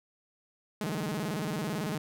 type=tone with vibrato; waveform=sawtooth; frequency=180 Hz; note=F#3; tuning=47 cents flat; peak=-27 dBFS; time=0.81-1.98 s; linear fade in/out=2 ms; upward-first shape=square; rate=18 Hz; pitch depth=280 cents each way; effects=none